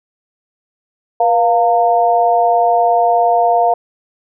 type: tone with amplitude modulation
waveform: sine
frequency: 698.5 Hz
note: F5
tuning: in tune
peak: -5 dBFS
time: 1.2-3.74 s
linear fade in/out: 5 ms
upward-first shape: sine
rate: 217 Hz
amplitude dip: 90%
effects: none